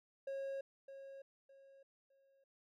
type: tone with echo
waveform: triangle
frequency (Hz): 545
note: C#5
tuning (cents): -29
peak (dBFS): -38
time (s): 0.27-0.61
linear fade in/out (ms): 5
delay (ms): 610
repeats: 3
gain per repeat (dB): -10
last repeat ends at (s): 2.44
effects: none